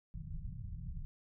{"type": "low-pass noise", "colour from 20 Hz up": "pink", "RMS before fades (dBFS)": -43, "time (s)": [0.14, 1.05], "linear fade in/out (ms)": 0, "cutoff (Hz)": 170, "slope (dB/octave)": 48, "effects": []}